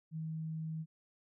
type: tone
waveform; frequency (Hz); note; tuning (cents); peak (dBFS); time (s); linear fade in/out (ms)
sine; 159.2; D#3; +40; -37; 0.11-0.86; 50
effects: none